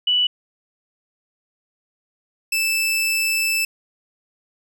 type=tone pair in turn; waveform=sine / sawtooth; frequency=2960 / 2637 Hz; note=F#7 / E7; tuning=0 / 0 cents; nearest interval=major second; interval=200 cents; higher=first; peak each=-15 dBFS; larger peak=neither; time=0.07-0.27 / 2.52-3.65 s; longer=second; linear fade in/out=5 ms; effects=none